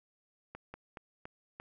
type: slowing click train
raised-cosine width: 0.5 ms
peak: -29 dBFS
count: 5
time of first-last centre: 0.55-1.6 s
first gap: 190 ms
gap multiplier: 1.22
effects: none